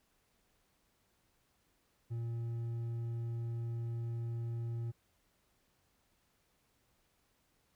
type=tone with hard clipping; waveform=triangle; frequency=116.54 Hz; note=A#2; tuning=in tune; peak=-37 dBFS; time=2.1-4.92 s; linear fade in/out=20 ms; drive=7 dB; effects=pink hiss -75 dBFS RMS until 7.75 s